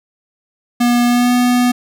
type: tone with pitch glide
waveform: square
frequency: 241.2 to 246.1 Hz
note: B3 to B3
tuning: -41 to -6 cents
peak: -11 dBFS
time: 0.8-1.72 s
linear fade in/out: 10 ms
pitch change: +35 cents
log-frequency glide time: 1.06-1.32 s
effects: none